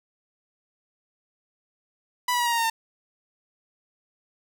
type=tone with pitch steps; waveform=sawtooth; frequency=987.8 / 973.6 / 959.7 / 945.9 / 932.4 / 919 / 905.8 Hz; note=B5 / B5 / B5 / A#5 / A#5 / A#5 / A#5; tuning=0 / -25 / -50 / +25 / 0 / -25 / -50 cents; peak=-18 dBFS; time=2.28-2.7 s; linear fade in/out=5 ms; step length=60 ms; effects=none